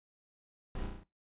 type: noise with echo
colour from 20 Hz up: brown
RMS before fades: -39 dBFS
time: 0.75-0.86 s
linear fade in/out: 2 ms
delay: 35 ms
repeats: 5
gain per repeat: -3 dB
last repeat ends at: 1.035 s
effects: noise-tail reverb RT60 0.2 s tail -18 dB re dry + resampled to 8000 Hz